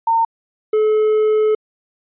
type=tone pair in turn; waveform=sine / triangle; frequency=912 / 430.4 Hz; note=A#5 / A4; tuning=-38 / -38 cents; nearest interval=octave + minor second; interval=1300 cents; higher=first; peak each=-12 / -10 dBFS; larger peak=second; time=0.07-0.25 / 0.73-1.55 s; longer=second; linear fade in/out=5 ms; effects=resampled to 8000 Hz